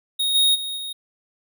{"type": "tone with level steps", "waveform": "square", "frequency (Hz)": 3738, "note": "A#7", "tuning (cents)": 4, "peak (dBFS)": [-20, -15, -27, -29], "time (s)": [0.19, 0.93], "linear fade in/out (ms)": 10, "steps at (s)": [0.34, 0.54, 0.76], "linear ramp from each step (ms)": 20, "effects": []}